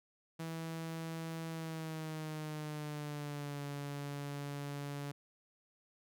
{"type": "tone with pitch glide", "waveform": "sawtooth", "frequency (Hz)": [163.2, 142.9], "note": ["E3", "D3"], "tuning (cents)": [-17, -47], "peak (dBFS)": -36, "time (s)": [0.39, 5.12], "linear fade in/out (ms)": 10, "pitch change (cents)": -230, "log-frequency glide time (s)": [1.5, 3.62], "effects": []}